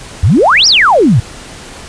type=exponential two-way sweep; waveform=sine; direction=up then down; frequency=74.1 to 5830 to 97.6 Hz; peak=-4 dBFS; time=0.23-1.2 s; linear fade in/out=5 ms; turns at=0.67 s; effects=pink hiss -30 dBFS RMS until 1.88 s + resampled to 22050 Hz